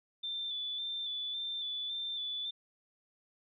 sine tone with vibrato, 3520 Hz, A7, in tune, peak -35 dBFS, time 0.23-2.51 s, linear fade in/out 10 ms, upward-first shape square, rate 1.8 Hz, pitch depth 25 cents each way, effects none

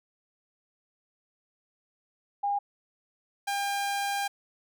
sine / sawtooth tone pair in turn, 810 / 801.6 Hz, G#5 / G5, -43 / +38 cents, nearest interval unison, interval 19 cents, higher first, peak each -25 / -24 dBFS, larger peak second, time 2.43-2.59 / 3.47-4.28 s, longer second, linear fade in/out 10 ms, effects none

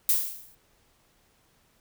violet noise with exponential decay, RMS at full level -19 dBFS, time 0.09-0.55 s, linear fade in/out 2 ms, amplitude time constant 100 ms, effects pink hiss -65 dBFS RMS until 1.8 s

